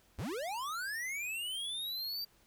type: linear sweep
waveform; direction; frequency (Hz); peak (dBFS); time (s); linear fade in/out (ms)
square; up; 51.91 to 4699; -37; 0.18-2.25; 10
effects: pink hiss -67 dBFS RMS until 2.46 s